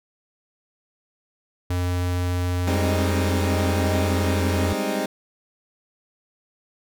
square tone, 89.3 Hz, F2, 39 cents sharp, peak -22 dBFS, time 1.7-4.73 s, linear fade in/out 5 ms
20% pulse chord, Ab major seventh, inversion third, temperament equal, 196 / 207.7 / 261.6 / 311.1 Hz, G3 / Ab3 / C4 / Eb4, 0 / 0 / 0 / 0 cents, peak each -24 dBFS, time 2.67-5.06 s, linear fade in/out 5 ms
effects none

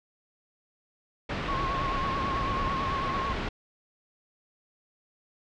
pink low-pass noise, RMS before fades -32 dBFS, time 1.29-3.49 s, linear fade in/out 5 ms, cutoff 3200 Hz, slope 12 dB/octave
sine tone with vibrato, 1090 Hz, C#6, 29 cents flat, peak -29 dBFS, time 1.48-3.33 s, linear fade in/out 5 ms, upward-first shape triangle, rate 9.1 Hz, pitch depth 58 cents each way
effects low-pass 5000 Hz 12 dB/octave

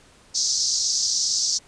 white band-pass noise, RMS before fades -23 dBFS, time 0.34-1.59 s, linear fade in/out 20 ms, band 4600 to 6400 Hz, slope 48 dB/octave, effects pink hiss -53 dBFS RMS until 1.67 s + resampled to 22050 Hz

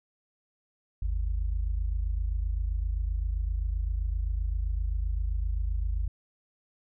sine tone pair together, 50.1 / 77.78 Hz, G1 / D#2, +38 / 0 cents, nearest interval minor sixth, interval 762 cents, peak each -27 / -33 dBFS, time 1.02-6.08 s, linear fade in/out 5 ms, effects none

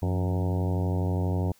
harmonic tone with a mistuned harmonic, 92.2 Hz, F#2, 6 cents flat, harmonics 1 / 2 / 3 / 4 / 5 / 6 / 7 / 8 / 9 / 10, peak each -25 / -31 / -35 / -37 / -39 / -41 / -42 / -43 / -44 / -45 dBFS, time 0.02-1.52 s, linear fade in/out 5 ms, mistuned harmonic 2, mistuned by -110 cents, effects white hiss -61 dBFS RMS until 1.59 s

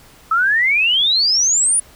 sine exponential sweep, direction up, 1279 to 9920 Hz, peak -12 dBFS, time 0.31-1.8 s, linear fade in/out 5 ms, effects pink hiss -46 dBFS RMS until 1.95 s

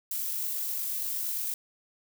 violet noise with amplitude modulation, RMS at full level -31 dBFS, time 0.11-1.54 s, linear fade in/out 2 ms, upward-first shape sine, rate 48.5 Hz, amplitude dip 25%, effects none

